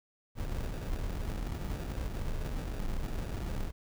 brown noise with sample-and-hold, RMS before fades -35 dBFS, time 0.35-3.72 s, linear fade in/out 50 ms, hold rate 1050 Hz, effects none

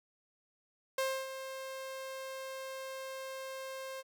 sawtooth tone with ADSR envelope, 530 Hz, C5, 22 cents sharp, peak -26 dBFS, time 0.98-4.03 s, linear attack 4 ms, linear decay 280 ms, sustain -11 dB, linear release 36 ms, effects none

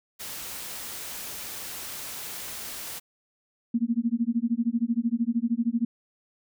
white noise, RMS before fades -37 dBFS, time 0.19-3 s, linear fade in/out 20 ms
sine tone with tremolo, 233.7 Hz, A#3, 5 cents sharp, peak -19 dBFS, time 3.74-5.85 s, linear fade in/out 5 ms, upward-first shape sine, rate 13 Hz, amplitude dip 100%
effects none

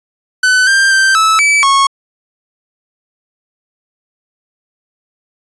45% pulse tone with pitch steps, 1507 / 1584 / 1564 / 1305 / 2302 / 1098 Hz, F#6 / G6 / G6 / E6 / D7 / C#6, +31 / +18 / -4 / -18 / -35 / -17 cents, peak -7 dBFS, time 0.43-1.87 s, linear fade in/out 5 ms, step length 240 ms, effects resampled to 22050 Hz

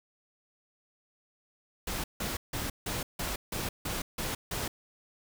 pink noise bursts, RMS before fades -34 dBFS, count 9, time 1.87-4.68 s, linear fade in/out 5 ms, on 170 ms, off 160 ms, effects none

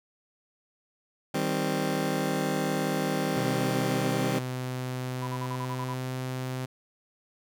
20% pulse chord, C minor, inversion first, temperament just, 156.98 / 196.22 / 261.6 Hz, Eb3 / G3 / C4, +16 / +2 / 0 cents, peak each -26 dBFS, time 1.34-4.39 s, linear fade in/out 5 ms
sawtooth tone with pitch glide, 127.4 to 128.81 Hz, C3 to C3, -46 to -27 cents, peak -27 dBFS, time 3.36-6.66 s, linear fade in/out 10 ms, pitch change +19 cents, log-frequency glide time 5.05-6.27 s
sine tone bursts, 995 Hz, B5, 13 cents sharp, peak -34 dBFS, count 8, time 5.22-5.937 s, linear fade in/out 2 ms, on 52 ms, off 43 ms
effects none

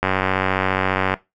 click train, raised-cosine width 0.5 ms, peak -3 dBFS, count 106, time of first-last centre 0.03-1.14 s, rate 94.6 Hz, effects noise-tail reverb RT60 0.2 s tail -18 dB re dry

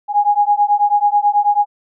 sine beating tone pair, 820 / 829.2 Hz, G#5 / G#5, -22 / -3 cents, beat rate 9.2 Hz, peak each -14 dBFS, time 0.08-1.66 s, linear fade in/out 50 ms, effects none

